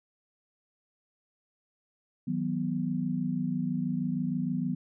sine tone cluster, 159.7 / 186 / 246.5 Hz, D#3 / F#3 / B3, +45 / +9 / -3 cents, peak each -33 / -32 / -31 dBFS, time 2.27-4.75 s, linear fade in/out 10 ms, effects none

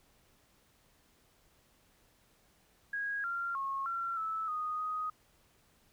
sine tone with pitch steps, 1645 / 1384 / 1089 / 1364 / 1309 / 1240 / 1250 Hz, G#6 / F6 / C#6 / F6 / E6 / D#6 / D#6, -17 / -16 / -31 / -41 / -13 / -6 / +8 cents, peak -33 dBFS, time 2.93-5.1 s, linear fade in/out 5 ms, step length 310 ms, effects pink hiss -68 dBFS RMS until 5.92 s

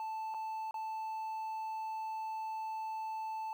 triangle tone with dropouts, 880 Hz, A5, in tune, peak -35 dBFS, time 0-3.53 s, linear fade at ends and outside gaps 1 ms, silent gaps 0.341-0.345 / 0.71-0.742 s, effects 11-bit

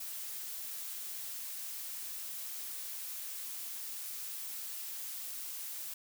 blue noise, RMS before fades -42 dBFS, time 0-5.94 s, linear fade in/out 5 ms, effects none

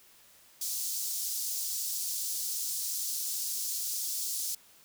pink high-pass noise, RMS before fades -34 dBFS, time 0.61-4.55 s, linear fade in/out 5 ms, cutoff 5100 Hz, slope 24 dB/octave, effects white hiss -59 dBFS RMS until 4.84 s

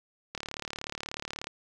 click train, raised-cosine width 0.2 ms, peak -18 dBFS, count 42, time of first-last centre 0.35-1.47 s, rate 36.6 Hz, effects none

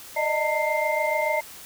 sine tone cluster, 601 / 628 / 907 / 2098 Hz, D5 / D#5 / A#5 / C7, +40 / +16 / -48 / +4 cents, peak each -27 dBFS, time 0.16-1.41 s, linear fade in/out 10 ms, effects white hiss -43 dBFS RMS until 1.65 s

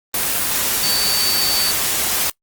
sine tone in noise, 4550 Hz, C#8, 44 cents sharp, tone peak -19 dBFS, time 0.83-1.71 s, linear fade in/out 2 ms, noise white, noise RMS -19 dBFS, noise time 0.14-2.3 s, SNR -3 dB, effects noise-tail reverb RT60 0.1 s tail -24 dB re dry + Opus 24 kbps

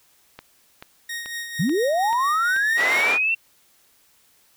click train, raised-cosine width 0.3 ms, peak -21 dBFS, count 7, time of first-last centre 0.39-2.999 s, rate 2.3 Hz
sawtooth tone with tremolo, 1866 Hz, A#6, 1 cent sharp, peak -24 dBFS, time 1.09-3.12 s, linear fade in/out 5 ms, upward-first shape sine, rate 4.4 Hz, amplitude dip 50%
sine linear sweep, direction up, 132.8 to 2735 Hz, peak -18 dBFS, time 1.59-3.35 s, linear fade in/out 10 ms
white band-pass noise, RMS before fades -26 dBFS, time 2.76-3.19 s, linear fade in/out 50 ms, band 430 to 1800 Hz, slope 12 dB/octave
effects white hiss -59 dBFS RMS until 4.56 s

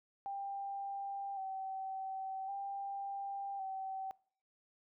sine tone with vibrato, 780 Hz, G5, 9 cents flat, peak -38 dBFS, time 0.26-4.11 s, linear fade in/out 0 ms, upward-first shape square, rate 0.45 Hz, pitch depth 28 cents each way, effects noise-tail reverb RT60 0.5 s tail -23 dB re dry

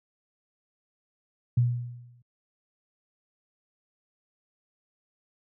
sine tone with exponential decay, 121.1 Hz, B2, 34 cents flat, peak -16 dBFS, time 1.57-2.22 s, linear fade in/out 5 ms, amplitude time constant 140 ms, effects high-pass 80 Hz 12 dB/octave

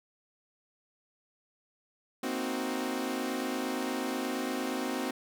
sawtooth chord, C half-diminished seventh, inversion third, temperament equal, 233.1 / 261.6 / 311.1 / 370 Hz, Bb3 / C4 / Eb4 / Gb4, 0 / 0 / 0 / 0 cents, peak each -35 / -30 / -35 / -34 dBFS, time 2.23-5.11 s, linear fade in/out 5 ms, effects none

